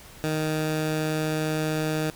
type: tone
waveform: 15% pulse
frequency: 155.56 Hz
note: D#3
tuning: in tune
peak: -18 dBFS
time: 0.24-2.1 s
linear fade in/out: 0 ms
effects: pink hiss -47 dBFS RMS until 2.15 s